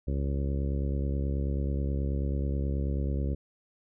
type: harmonic tone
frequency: 69.3 Hz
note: C#2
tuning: in tune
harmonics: 1 / 2 / 3 / 4 / 5 / 6 / 7 / 8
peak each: -28 / -34 / -38 / -40 / -42 / -44 / -45 / -46 dBFS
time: 0.07-3.35 s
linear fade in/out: 10 ms
effects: none